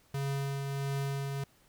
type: tone with tremolo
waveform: square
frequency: 138.59 Hz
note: C#3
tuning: in tune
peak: -31 dBFS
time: 0.14-1.44 s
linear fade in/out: 5 ms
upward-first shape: triangle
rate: 1.5 Hz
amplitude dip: 35%
effects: pink hiss -65 dBFS RMS until 1.68 s